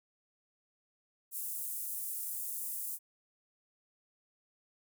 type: high-pass noise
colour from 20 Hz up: pink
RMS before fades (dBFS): -39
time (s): 1.31-2.99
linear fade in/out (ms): 50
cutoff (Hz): 9500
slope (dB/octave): 24
effects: none